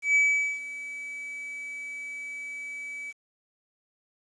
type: tone with ADSR envelope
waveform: triangle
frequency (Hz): 2290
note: D7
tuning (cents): -44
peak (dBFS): -16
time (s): 0.02-3.13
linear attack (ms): 130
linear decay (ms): 440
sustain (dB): -17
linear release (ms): 33
effects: resampled to 22050 Hz + 9-bit